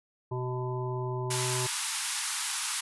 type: harmonic tone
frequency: 125.9 Hz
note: B2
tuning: 34 cents sharp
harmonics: 1 / 3 / 5 / 7 / 8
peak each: -32 / -35 / -44 / -41 / -41 dBFS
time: 0.31-1.67 s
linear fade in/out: 10 ms
type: band-pass noise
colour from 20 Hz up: white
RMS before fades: -33 dBFS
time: 1.3-2.81 s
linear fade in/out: 10 ms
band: 820 to 11000 Hz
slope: 96 dB/octave
effects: none